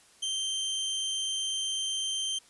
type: tone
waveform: sawtooth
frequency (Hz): 3136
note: G7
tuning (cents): 0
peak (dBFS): -26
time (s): 0.22-2.39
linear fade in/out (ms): 10
effects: white hiss -59 dBFS RMS until 2.49 s + resampled to 24000 Hz